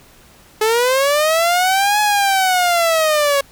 sawtooth linear two-way sweep, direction up then down, 425.7 to 846 to 552 Hz, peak -9 dBFS, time 0.61-3.41 s, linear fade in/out 5 ms, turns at 2 s, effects pink hiss -47 dBFS RMS until 3.51 s

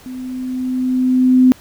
sine tone with level ramp, 255.3 Hz, C4, 42 cents flat, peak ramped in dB -26 to -5 dBFS, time 0.06-1.52 s, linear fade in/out 0 ms, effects pink hiss -44 dBFS RMS until 1.6 s

